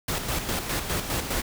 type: noise with tremolo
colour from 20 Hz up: pink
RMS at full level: -27 dBFS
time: 0.08-1.42 s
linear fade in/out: 5 ms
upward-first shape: square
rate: 4.9 Hz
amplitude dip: 50%
effects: none